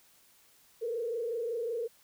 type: tone with frequency modulation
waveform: sine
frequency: 465.4 Hz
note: A#4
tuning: 3 cents flat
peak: -31 dBFS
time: 0.81-1.88 s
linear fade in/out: 20 ms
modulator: 25.4 Hz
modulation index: 1
effects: white hiss -63 dBFS RMS until 2.03 s